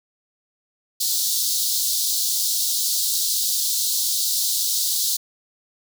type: high-pass noise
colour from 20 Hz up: pink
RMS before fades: -22 dBFS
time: 1-5.17 s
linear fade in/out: 10 ms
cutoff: 3800 Hz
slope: 48 dB/octave
effects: none